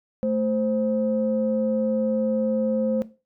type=tone pair together; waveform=sine; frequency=220 / 523.3 Hz; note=A3 / C5; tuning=0 / 0 cents; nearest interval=octave + minor third; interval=1500 cents; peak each=-23 dBFS; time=0.23-3.02 s; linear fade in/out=0 ms; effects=noise-tail reverb RT60 0.3 s tail -17 dB re dry + tanh soft clip ceiling -13 dBFS